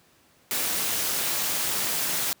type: noise with amplitude modulation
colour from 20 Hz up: white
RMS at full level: -24 dBFS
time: 0.51-2.33 s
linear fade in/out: 0 ms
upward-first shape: sine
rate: 245 Hz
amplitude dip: 60%
effects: pink hiss -60 dBFS RMS until 2.4 s + high-pass 100 Hz 12 dB/octave

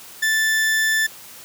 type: tone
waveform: 40% pulse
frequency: 1760 Hz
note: A6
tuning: in tune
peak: -16 dBFS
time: 0.22-1.07 s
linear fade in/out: 10 ms
effects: white hiss -41 dBFS RMS until 1.44 s + high-pass 80 Hz 12 dB/octave

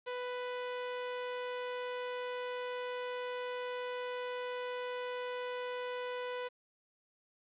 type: tone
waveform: sawtooth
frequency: 495.9 Hz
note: B4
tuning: 7 cents sharp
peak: -33 dBFS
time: 0.06-6.49 s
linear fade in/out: 20 ms
effects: resampled to 8000 Hz + 10-bit

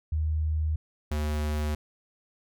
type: tone pair in turn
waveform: sine / square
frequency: 77.78 / 75.35 Hz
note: D#2 / D2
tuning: 0 / +45 cents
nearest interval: minor second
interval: 55 cents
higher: first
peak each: -24 / -27 dBFS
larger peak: first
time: 0.12-0.76 / 1.11-1.75 s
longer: neither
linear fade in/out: 5 ms
effects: none

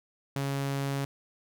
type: tone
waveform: sawtooth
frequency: 138.5 Hz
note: C#3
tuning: 1 cent flat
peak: -25 dBFS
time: 0.36-1.05 s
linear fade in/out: 2 ms
effects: none

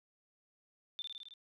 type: tone with echo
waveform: sine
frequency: 3564 Hz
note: A7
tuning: 22 cents sharp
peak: -38 dBFS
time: 0.99-1.02 s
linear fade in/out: 0 ms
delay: 53 ms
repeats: 6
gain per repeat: -2 dB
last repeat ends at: 1.338 s
effects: none

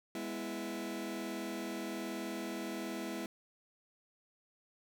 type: chord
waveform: sawtooth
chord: E major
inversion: first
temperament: just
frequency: 206 / 247.2 / 329.6 Hz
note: G#3 / B3 / E4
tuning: -14 / +2 / 0 cents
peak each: -39 / -40 / -37 dBFS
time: 0.15-3.26 s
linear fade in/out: 2 ms
effects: none

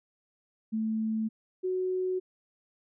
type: tone pair in turn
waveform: sine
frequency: 220 / 370 Hz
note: A3 / F#4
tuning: 0 / 0 cents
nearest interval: major sixth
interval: 900 cents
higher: second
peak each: -27 dBFS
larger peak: neither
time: 0.72-1.29 / 1.63-2.2 s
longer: neither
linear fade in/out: 20 ms
effects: none

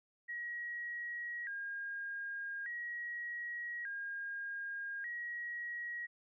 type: tone with vibrato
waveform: sine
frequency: 1756 Hz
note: A6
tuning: 4 cents flat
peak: -39 dBFS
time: 0.28-6.07 s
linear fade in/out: 20 ms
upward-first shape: square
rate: 0.42 Hz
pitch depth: 140 cents each way
effects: none

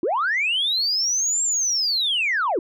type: linear two-way sweep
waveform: sine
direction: up then down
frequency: 295.1 to 7500 to 295.1 Hz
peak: -18 dBFS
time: 0.03-2.59 s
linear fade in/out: 2 ms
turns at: 1.43 s
effects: tanh soft clip ceiling -15 dBFS

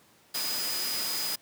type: tone in noise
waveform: sine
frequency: 4970 Hz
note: D#8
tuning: 3 cents flat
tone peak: -32 dBFS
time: 0.34-1.36 s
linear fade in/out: 10 ms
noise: white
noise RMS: -33 dBFS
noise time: 0.34-1.36 s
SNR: -2 dB
effects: pink hiss -60 dBFS RMS until 1.41 s + high-pass 150 Hz 12 dB/octave

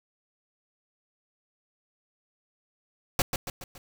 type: noise with echo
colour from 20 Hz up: pink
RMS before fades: -23 dBFS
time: 3.19-3.22 s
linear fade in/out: 2 ms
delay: 140 ms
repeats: 4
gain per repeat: -6 dB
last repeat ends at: 3.78 s
effects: none

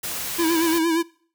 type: noise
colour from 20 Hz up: white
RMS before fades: -29 dBFS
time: 0.03-0.79 s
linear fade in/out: 10 ms
type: tone with vibrato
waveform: square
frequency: 329.6 Hz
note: E4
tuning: in tune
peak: -19 dBFS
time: 0.38-1.03 s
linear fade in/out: 20 ms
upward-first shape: sine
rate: 8.6 Hz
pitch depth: 60 cents each way
effects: noise-tail reverb RT60 0.5 s tail -22 dB re dry

